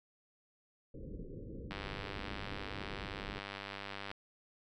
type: low-pass noise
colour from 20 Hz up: pink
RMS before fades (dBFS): -46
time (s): 0.94-3.39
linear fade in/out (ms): 5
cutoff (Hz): 530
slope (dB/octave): 96
type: click train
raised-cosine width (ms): 0.3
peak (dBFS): -26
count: 240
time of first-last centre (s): 1.71-4.114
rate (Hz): 99.4
effects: none